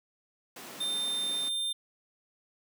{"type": "high-pass noise", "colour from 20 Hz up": "pink", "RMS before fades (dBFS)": -45, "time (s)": [0.56, 1.49], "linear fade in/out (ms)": 5, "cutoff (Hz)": 190, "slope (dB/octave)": 24}
{"type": "tone", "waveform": "square", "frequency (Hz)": 3600, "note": "A7", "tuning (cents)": 39, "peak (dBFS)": -30, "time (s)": [0.8, 1.73], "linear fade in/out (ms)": 10}
{"effects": []}